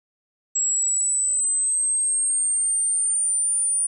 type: linear sweep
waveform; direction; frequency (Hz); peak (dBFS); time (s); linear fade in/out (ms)
sine; up; 7640 to 9397; -19; 0.55-3.87; 10
effects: none